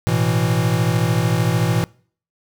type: chord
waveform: square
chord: A suspended second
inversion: none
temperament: equal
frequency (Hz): 110 / 123.47 / 164.81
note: A2 / B2 / E3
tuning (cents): 0 / 0 / 0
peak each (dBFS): -21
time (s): 0.07-1.84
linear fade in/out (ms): 0
effects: noise-tail reverb RT60 0.5 s tail -25 dB re dry